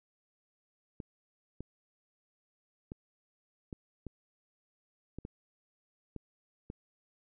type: clicks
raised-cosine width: 3 ms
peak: -28 dBFS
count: 9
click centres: 1.002 / 1.606 / 2.919 / 3.728 / 4.067 / 5.186 / 5.251 / 6.163 / 6.701 s
effects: none